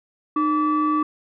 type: tone pair together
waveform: sine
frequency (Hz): 305.5 / 1153.4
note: D#4 / D6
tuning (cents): -32 / -32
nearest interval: octave + major seventh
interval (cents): 2300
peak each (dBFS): -19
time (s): 0.36-1.03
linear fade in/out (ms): 5
effects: tanh soft clip ceiling -13 dBFS